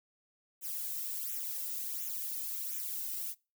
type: noise with flanger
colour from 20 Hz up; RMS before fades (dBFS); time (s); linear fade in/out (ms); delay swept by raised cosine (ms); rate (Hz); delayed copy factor
violet; -38; 0.61-3.35; 50; 0.21 to 1.81; 1.4; -0.7
effects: noise-tail reverb RT60 0.3 s tail -24 dB re dry